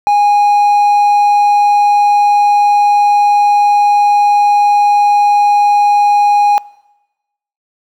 triangle tone, 823 Hz, G#5, 16 cents flat, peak -5 dBFS, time 0.07-6.58 s, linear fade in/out 0 ms, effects noise-tail reverb RT60 1.0 s tail -22 dB re dry

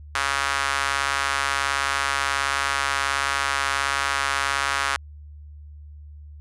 sawtooth tone with high-pass filter, 138.59 Hz, C#3, in tune, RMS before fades -24 dBFS, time 0.15-4.96 s, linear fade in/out 0 ms, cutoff 1300 Hz, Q 2, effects added 74 Hz sine -39 dBFS peak until 6.4 s + resampled to 24000 Hz

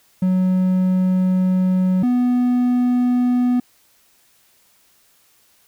triangle tone pair in turn, 185 / 246.9 Hz, F#3 / B3, 0 / 0 cents, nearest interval perfect fourth, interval 500 cents, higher second, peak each -12 dBFS, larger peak neither, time 0.22-2.03 / 2.03-3.6 s, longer first, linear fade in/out 5 ms, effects white hiss -57 dBFS RMS until 5.67 s

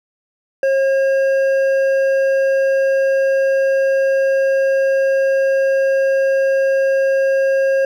sine tone with hard clipping, 540 Hz, C#5, 45 cents flat, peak -14 dBFS, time 0.63-7.85 s, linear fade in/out 2 ms, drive 7 dB, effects none

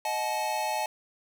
square chord, D# diminished, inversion none, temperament equal with one note detuned, 622.3 / 740 / 861.9 Hz, D#5 / F#5 / A5, 0 / 0 / -36 cents, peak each -35 / -36 / -30 dBFS, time 0.05-0.86 s, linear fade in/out 2 ms, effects none

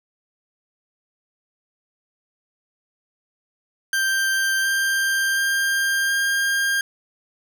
40% pulse tone with pitch steps, 1574 / 1584 / 1594.1 / 1604.3 Hz, G6 / G6 / G6 / G6, +7 / +18 / +29 / +40 cents, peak -18 dBFS, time 3.93-6.81 s, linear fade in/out 2 ms, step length 720 ms, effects none

